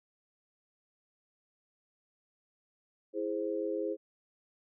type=chord; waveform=sine; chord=E augmented; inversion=none; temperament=equal; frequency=329.6 / 415.3 / 523.3 Hz; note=E4 / G#4 / B#4; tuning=0 / 0 / 0 cents; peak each=-36 / -35 / -36 dBFS; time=3.13-3.97 s; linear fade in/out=50 ms; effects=none